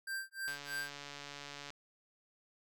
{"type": "tone with tremolo", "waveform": "square", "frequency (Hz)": 1576, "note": "G6", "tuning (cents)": 9, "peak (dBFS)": -37, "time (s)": [0.07, 0.9], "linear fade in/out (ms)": 5, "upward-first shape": "sine", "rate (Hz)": 3.2, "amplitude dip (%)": 100}
{"type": "click train", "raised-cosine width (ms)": 0.2, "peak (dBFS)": -29, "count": 176, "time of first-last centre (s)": [0.48, 1.704], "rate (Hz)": 143}
{"effects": []}